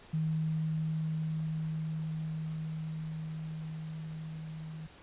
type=tone with level ramp; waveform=sine; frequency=158.1 Hz; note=D#3; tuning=28 cents sharp; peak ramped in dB=-28 to -40 dBFS; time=0.13-4.87 s; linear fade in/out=10 ms; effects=pink hiss -55 dBFS RMS until 5.02 s + resampled to 8000 Hz